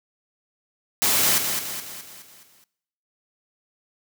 white noise with echo, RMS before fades -20 dBFS, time 1.02-1.38 s, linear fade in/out 0 ms, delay 210 ms, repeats 6, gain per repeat -6 dB, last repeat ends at 2.64 s, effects noise-tail reverb RT60 0.8 s tail -21 dB re dry + high-pass 80 Hz 12 dB/octave

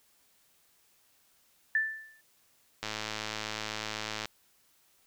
sine tone with exponential decay, 1764 Hz, A6, 4 cents sharp, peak -22 dBFS, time 1.75-2.21 s, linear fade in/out 2 ms, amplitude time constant 100 ms
click train, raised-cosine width 0.2 ms, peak -17 dBFS, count 155, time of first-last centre 2.83-4.256 s, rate 108 Hz
effects white hiss -67 dBFS RMS until 5.06 s

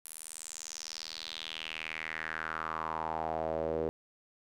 sawtooth tone with band-pass filter sweep, 80.1 Hz, E2, 49 cents flat, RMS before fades -38 dBFS, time 0.05-3.89 s, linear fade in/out 0 ms, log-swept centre 11000 to 450 Hz, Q 4, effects none

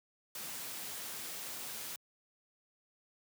white noise, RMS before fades -43 dBFS, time 0.35-1.96 s, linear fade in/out 2 ms, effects high-pass 100 Hz 12 dB/octave

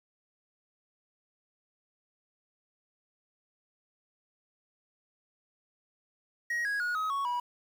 triangle tone with pitch steps, 1890 / 1654.9 / 1449 / 1268.7 / 1110.9 / 972.7 Hz, A#6 / G#6 / F#6 / D#6 / C#6 / B5, +23 / -7 / -37 / +33 / +3 / -27 cents, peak -27 dBFS, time 6.5-7.4 s, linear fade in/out 5 ms, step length 150 ms, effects 9-bit

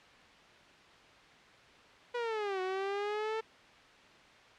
sawtooth linear two-way sweep, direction down then up, 490.5 to 369.1 to 447 Hz, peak -29 dBFS, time 2.14-3.41 s, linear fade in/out 10 ms, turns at 2.61 s, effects white hiss -57 dBFS RMS until 4.58 s + low-pass 3000 Hz 12 dB/octave

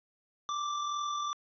square tone with amplitude modulation, 1174.7 Hz, D6, in tune, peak -31 dBFS, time 0.49-1.33 s, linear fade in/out 0 ms, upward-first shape sine, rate 42.4 Hz, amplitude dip 35%, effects resampled to 16000 Hz + 11-bit

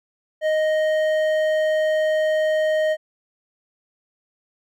triangle tone with hard clipping, 622.3 Hz, D#5, in tune, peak -19 dBFS, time 0.41-2.97 s, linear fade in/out 50 ms, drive 12 dB, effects none

